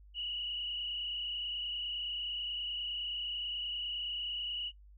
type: tone with frequency modulation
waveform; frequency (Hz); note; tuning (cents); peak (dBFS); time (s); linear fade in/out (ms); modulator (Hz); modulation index
sine; 2909; F#7; -30; -35; 0.14-4.72; 50; 29.5; 2.5
effects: noise-tail reverb RT60 0.1 s tail -19 dB re dry + added 50 Hz sine -54 dBFS peak until 4.97 s